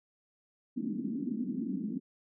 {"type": "band-pass noise", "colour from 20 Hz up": "white", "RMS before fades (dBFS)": -35, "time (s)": [0.76, 2], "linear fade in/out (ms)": 20, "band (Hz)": [190, 290], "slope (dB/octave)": 48, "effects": []}